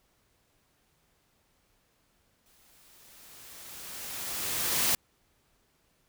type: noise with exponential growth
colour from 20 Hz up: white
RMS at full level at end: -25 dBFS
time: 2.46-4.95 s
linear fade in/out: 1 ms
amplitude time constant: 540 ms
effects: pink hiss -70 dBFS RMS until 6.08 s